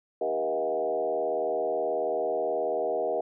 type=tone with frequency modulation; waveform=sine; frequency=554.4 Hz; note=C#5; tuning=in tune; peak=-25 dBFS; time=0.21-3.21 s; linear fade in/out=5 ms; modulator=78.5 Hz; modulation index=2.2; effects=none